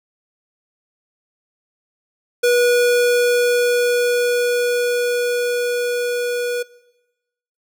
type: tone with level ramp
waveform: square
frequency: 485.6 Hz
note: B4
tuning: 29 cents flat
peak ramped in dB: -13 to -21 dBFS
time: 2.43-6.63 s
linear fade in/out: 10 ms
effects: noise-tail reverb RT60 1.0 s tail -20 dB re dry